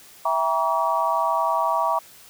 sine chord, E diminished seventh, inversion none, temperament just, 659.3 / 791.1 / 949.3 / 1139.2 Hz, E5 / G5 / Bb5 / Db6, 0 / +16 / +31 / +47 cents, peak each -25 / -28 / -23 / -24 dBFS, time 0.25-1.99 s, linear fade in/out 5 ms, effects white hiss -48 dBFS RMS until 2.29 s

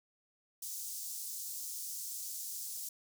pink high-pass noise, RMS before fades -42 dBFS, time 0.62-2.89 s, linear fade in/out 5 ms, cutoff 5800 Hz, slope 24 dB/octave, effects none

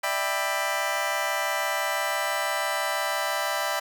20% pulse chord, E minor seventh, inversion third, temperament just, 593.3 / 659.3 / 791.1 / 988.9 Hz, D5 / E5 / G5 / B5, +18 / 0 / +16 / +2 cents, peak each -26 dBFS, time 0.03-3.8 s, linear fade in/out 10 ms, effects none

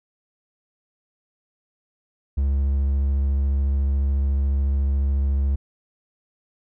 triangle tone with vibrato, 69 Hz, C#2, 7 cents flat, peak -16 dBFS, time 2.37-5.56 s, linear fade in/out 10 ms, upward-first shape sine, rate 14 Hz, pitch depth 15 cents each way, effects none

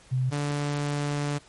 sine / sawtooth tone pair in turn, 128.6 / 145.18 Hz, C3 / D3, -30 / -20 cents, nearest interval major second, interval 210 cents, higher second, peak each -22 dBFS, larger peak neither, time 0.11-0.31 / 0.31-1.39 s, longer second, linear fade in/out 20 ms, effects pink hiss -54 dBFS RMS until 1.48 s + MP3 48 kbps

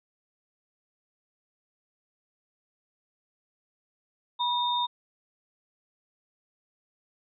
sine tone pair together, 974 / 3662 Hz, B5 / A#7, -24 / -32 cents, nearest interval octave + major seventh, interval 2292 cents, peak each -26 / -29 dBFS, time 4.39-4.87 s, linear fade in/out 20 ms, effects none

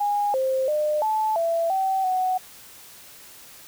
sine tone with pitch steps, 821 / 526 / 604 / 868 / 668 / 767 / 743 Hz, G#5 / C5 / D5 / A5 / E5 / G5 / F#5, -20 / +9 / +48 / -24 / +23 / -38 / +7 cents, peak -20 dBFS, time 0-2.38 s, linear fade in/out 10 ms, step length 340 ms, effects white hiss -46 dBFS RMS until 3.67 s

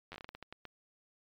slowing click train, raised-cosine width 0.3 ms, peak -29 dBFS, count 12, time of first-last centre 0.12-0.653 s, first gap 10 ms, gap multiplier 1.29, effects MP3 96 kbps

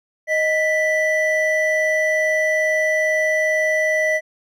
triangle tone pair together, 624.4 / 1975.5 Hz, D#5 / B6, +6 / 0 cents, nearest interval octave + minor sixth, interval 1994 cents, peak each -17 dBFS, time 0.27-4.21 s, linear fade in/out 50 ms, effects none

